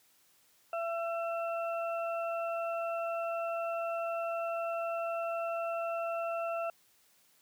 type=harmonic tone; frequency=672 Hz; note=E5; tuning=33 cents sharp; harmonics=1 / 2 / 4; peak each=-33 / -39 / -45 dBFS; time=0.73-6.7 s; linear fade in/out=2 ms; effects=white hiss -67 dBFS RMS until 7.41 s + high-pass 80 Hz 12 dB/octave